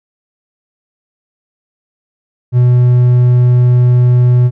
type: tone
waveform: triangle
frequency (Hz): 123.47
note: B2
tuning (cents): 0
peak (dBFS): -3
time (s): 2.52-4.51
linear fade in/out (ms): 50
effects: none